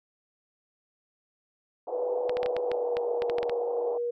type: band-pass noise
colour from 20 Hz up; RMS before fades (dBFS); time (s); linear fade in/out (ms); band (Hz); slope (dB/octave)
white; -36; 1.87-3.98; 5; 380 to 810; 48
type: tone with pitch glide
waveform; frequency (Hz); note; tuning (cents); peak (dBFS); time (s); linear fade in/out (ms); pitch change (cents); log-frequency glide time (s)
sine; 493.9 to 478.7; B4 to A#4; 0 to +46; -27; 1.92-4.11; 10; -54; 2.56-3.03
type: clicks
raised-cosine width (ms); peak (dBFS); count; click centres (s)
0.3; -18; 12; 2.295 / 2.37 / 2.431 / 2.461 / 2.566 / 2.716 / 2.969 / 3.221 / 3.298 / 3.384 / 3.43 / 3.496
effects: none